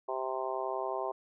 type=harmonic tone; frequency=130.81 Hz; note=C3; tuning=in tune; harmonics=3 / 4 / 5 / 6 / 7 / 8; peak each=-38 / -41 / -37 / -40 / -40 / -40 dBFS; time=0.08-1.12 s; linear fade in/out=10 ms; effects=none